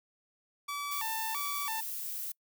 sawtooth tone with vibrato, 1012 Hz, B5, 42 cents sharp, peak -31 dBFS, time 0.68-1.81 s, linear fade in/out 10 ms, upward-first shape square, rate 1.5 Hz, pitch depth 220 cents each way
violet noise, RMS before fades -38 dBFS, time 0.91-2.32 s, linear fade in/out 5 ms
effects noise-tail reverb RT60 0.1 s tail -26 dB re dry

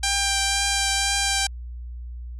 5% pulse tone with vibrato, 791 Hz, G5, 15 cents sharp, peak -8 dBFS, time 0.03-1.47 s, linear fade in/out 5 ms, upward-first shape triangle, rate 2 Hz, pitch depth 14 cents each way, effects added 60 Hz sine -32 dBFS peak until 2.39 s + resampled to 22050 Hz

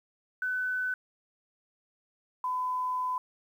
sine tone pair in turn, 1505 / 1008 Hz, F#6 / B5, +29 / +35 cents, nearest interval perfect fifth, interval 694 cents, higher first, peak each -28 dBFS, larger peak neither, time 0.42-0.94 / 2.44-3.18 s, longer second, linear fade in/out 2 ms, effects 10-bit

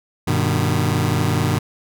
sawtooth chord, G augmented, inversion none, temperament just, 98 / 122.5 / 153.12 Hz, G2 / B2 / D#3, 0 / -14 / -27 cents, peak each -17 dBFS, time 0.27-1.59 s, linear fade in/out 10 ms, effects none

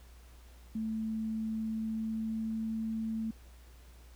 sine tone with pitch glide, 220.5 to 222.3 Hz, A3 to A3, +4 to +18 cents, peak -32 dBFS, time 0.75-3.31 s, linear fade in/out 5 ms, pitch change +14 cents, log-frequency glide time 1.46-2.78 s, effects added 60 Hz sine -52 dBFS peak until 4.15 s + pink hiss -62 dBFS RMS until 4.15 s

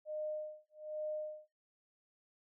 sine tone with tremolo, 612 Hz, D#5, 29 cents flat, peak -36 dBFS, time 0.05-1.49 s, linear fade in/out 50 ms, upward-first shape sine, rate 1.2 Hz, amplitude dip 100%, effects noise-tail reverb RT60 0.3 s tail -26 dB re dry

